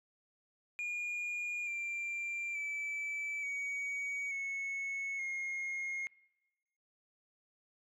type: tone with pitch steps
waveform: sine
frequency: 2429 / 2369 / 2311 / 2255 / 2199 / 2145 Hz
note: D#7 / D7 / D7 / C#7 / C#7 / C7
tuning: -42 / +14 / -28 / +29 / -14 / +42 cents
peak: -33 dBFS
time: 0.79-6.07 s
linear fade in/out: 0 ms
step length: 880 ms
effects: noise-tail reverb RT60 1.0 s tail -24 dB re dry + tanh soft clip ceiling -35 dBFS